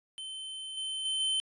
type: tone with level steps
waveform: square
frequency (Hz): 3079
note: G7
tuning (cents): -32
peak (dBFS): -39 / -34 / -30 / -28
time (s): 0.18-1.4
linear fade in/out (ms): 0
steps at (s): 0.77 / 1.05 / 1.2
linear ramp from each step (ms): 5
effects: resampled to 24000 Hz